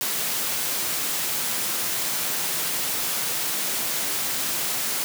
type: high-pass noise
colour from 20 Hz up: white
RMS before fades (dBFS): -26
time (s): 0.01-5.04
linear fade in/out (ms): 0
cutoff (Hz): 110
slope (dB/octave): 48
effects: none